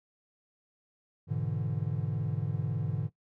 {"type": "chord", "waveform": "triangle", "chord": "E dominant seventh", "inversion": "first", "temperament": "equal", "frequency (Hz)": [103.83, 123.47, 146.83, 164.81], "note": ["G#2", "B2", "D3", "E3"], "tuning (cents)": [0, 0, 0, 0], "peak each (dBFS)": [-33, -34, -31, -36], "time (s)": [1.27, 3.1], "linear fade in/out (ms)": 50, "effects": ["noise-tail reverb RT60 0.1 s tail -17 dB re dry"]}